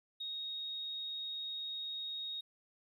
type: tone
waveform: triangle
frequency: 3748 Hz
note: A#7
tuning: 9 cents sharp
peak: -35 dBFS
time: 0.2-2.41 s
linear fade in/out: 10 ms
effects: tanh soft clip ceiling -37 dBFS